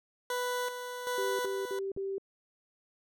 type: tone with tremolo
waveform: 20% pulse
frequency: 494.3 Hz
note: B4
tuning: 1 cent sharp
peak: -26 dBFS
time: 0.3-1.79 s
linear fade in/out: 2 ms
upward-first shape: square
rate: 1.3 Hz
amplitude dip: 55%
type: tone bursts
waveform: sine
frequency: 390 Hz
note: G4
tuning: 9 cents flat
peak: -32 dBFS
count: 4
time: 1.18-2.182 s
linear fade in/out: 2 ms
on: 210 ms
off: 54 ms
type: click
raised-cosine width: 3 ms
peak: -32 dBFS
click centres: 1.965 s
effects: none